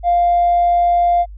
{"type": "tone with tanh clipping", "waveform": "triangle", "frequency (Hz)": 698.5, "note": "F5", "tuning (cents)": 0, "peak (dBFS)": -10, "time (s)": [0.03, 1.26], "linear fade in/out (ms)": 50, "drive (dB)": 1, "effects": ["added 50 Hz sine -31 dBFS peak until 1.37 s", "resampled to 8000 Hz"]}